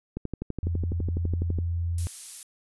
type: click train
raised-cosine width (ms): 3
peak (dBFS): -18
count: 18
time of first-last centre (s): 0.17-1.587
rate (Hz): 12
type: tone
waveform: sine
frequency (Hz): 85.2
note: F2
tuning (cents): -42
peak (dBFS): -25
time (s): 0.63-2.07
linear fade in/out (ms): 0
type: noise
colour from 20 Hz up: violet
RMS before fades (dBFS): -35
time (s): 1.98-2.43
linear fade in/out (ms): 2
effects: resampled to 24000 Hz